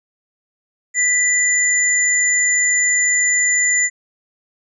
sine tone pair together, 1978 / 7054 Hz, B6 / A8, +2 / +3 cents, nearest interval octave + minor seventh, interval 2201 cents, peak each -16 dBFS, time 0.94-3.9 s, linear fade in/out 50 ms, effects none

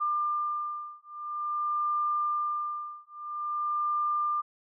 sine beating tone pair, 1196 / 1196.49 Hz, D6 / D6, +31 / +32 cents, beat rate 0.49 Hz, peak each -31 / -31 dBFS, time 0-4.42 s, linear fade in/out 20 ms, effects none

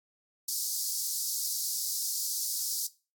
pink high-pass noise, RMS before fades -32 dBFS, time 0.48-2.87 s, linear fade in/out 5 ms, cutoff 4600 Hz, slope 48 dB/octave, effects noise-tail reverb RT60 0.3 s tail -18 dB re dry + AAC 64 kbps

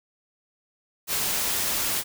white noise, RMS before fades -26 dBFS, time 1.07-2.04 s, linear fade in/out 50 ms, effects none

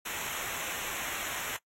pink noise with comb filter, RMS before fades -37 dBFS, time 0.05-1.57 s, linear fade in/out 10 ms, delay 0.21 ms, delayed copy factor -0.85, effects noise-tail reverb RT60 0.1 s tail -20 dB re dry + AAC 48 kbps

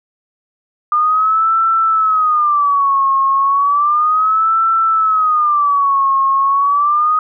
sine tone with vibrato, 1203 Hz, D6, 41 cents sharp, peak -10 dBFS, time 0.92-7.19 s, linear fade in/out 2 ms, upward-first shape sine, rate 0.33 Hz, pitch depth 180 cents each way, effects none

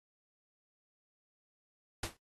pink noise with exponential decay, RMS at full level -33 dBFS, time 2.03-2.17 s, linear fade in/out 5 ms, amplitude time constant 30 ms, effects noise-tail reverb RT60 0.1 s tail -20 dB re dry + AAC 32 kbps

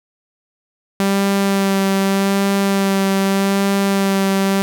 sawtooth tone with vibrato, 196 Hz, G3, in tune, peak -10 dBFS, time 1-4.62 s, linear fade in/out 0 ms, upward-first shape sine, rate 0.83 Hz, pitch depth 15 cents each way, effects none

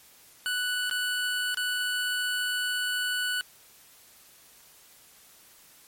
25% pulse tone with dropouts, 1483 Hz, F#6, 4 cents sharp, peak -23 dBFS, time 0.46-3.41 s, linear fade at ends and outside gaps 0 ms, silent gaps 0.897-0.911 / 1.545-1.572 s, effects white hiss -55 dBFS RMS until 5.87 s + MP3 64 kbps

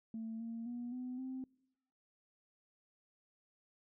sine tone with pitch steps, 224.1 / 229.3 / 241.2 / 251.5 / 260.3 Hz, A3 / A#3 / B3 / B3 / C4, +32 / -28 / -41 / +32 / -9 cents, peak -39 dBFS, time 0.14-1.44 s, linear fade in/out 2 ms, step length 260 ms, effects noise-tail reverb RT60 0.9 s tail -26 dB re dry + tanh soft clip ceiling -36 dBFS

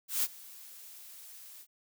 blue noise with ADSR envelope, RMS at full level -28 dBFS, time 0.08-1.67 s, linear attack 150 ms, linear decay 42 ms, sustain -22 dB, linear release 66 ms, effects none

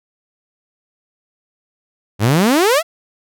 sawtooth exponential sweep, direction up, 95.4 to 698.5 Hz, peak -7 dBFS, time 2.19-2.83 s, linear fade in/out 50 ms, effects none

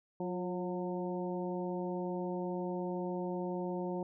harmonic tone with a mistuned harmonic, 181.1 Hz, F#3, 37 cents flat, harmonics 1 / 2 / 3 / 4 / 5, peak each -38 / -38 / -42 / -46 / -45 dBFS, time 0.2-4.03 s, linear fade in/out 2 ms, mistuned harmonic 2, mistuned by -39 cents, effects none

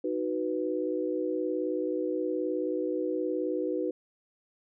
sine chord, B major, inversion first, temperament equal, 311.1 / 370 / 493.9 Hz, D#4 / F#4 / B4, 0 / 0 / 0 cents, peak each -32 dBFS, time 0.04-3.91 s, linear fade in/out 5 ms, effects none

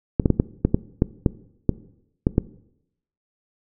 clicks, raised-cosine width 3 ms, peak -3 dBFS, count 11, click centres 0.198 / 0.258 / 0.303 / 0.399 / 0.65 / 0.745 / 1.021 / 1.262 / 1.693 / 2.269 / 2.381 s, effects noise-tail reverb RT60 0.8 s tail -19 dB re dry

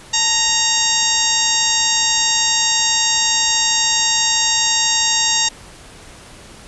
harmonic tone with a mistuned harmonic, 932.3 Hz, A#5, in tune, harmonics 1 / 2 / 3 / 4 / 5 / 6 / 7 / 8, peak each -25 / -25 / -24 / -20 / -24 / -21 / -21 / -21 dBFS, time 0.13-5.49 s, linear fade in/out 10 ms, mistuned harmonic 1, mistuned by -81 cents, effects pink hiss -40 dBFS RMS until 6.67 s + resampled to 24000 Hz

